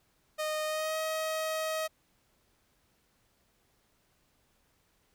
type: tone with pitch glide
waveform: sawtooth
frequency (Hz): 617 to 632.5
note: D#5 to D#5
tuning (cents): -15 to +28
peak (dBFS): -27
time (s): 0.38-1.88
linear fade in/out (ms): 20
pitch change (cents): +43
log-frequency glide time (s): 0.65-0.97
effects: pink hiss -71 dBFS RMS until 5.14 s